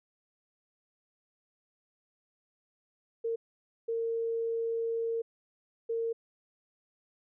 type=tone bursts at uneven times; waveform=sine; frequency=458.1 Hz; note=A#4; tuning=30 cents flat; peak=-29 dBFS; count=3; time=3.24-3.36 / 3.88-5.22 / 5.89-6.13 s; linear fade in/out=10 ms; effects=none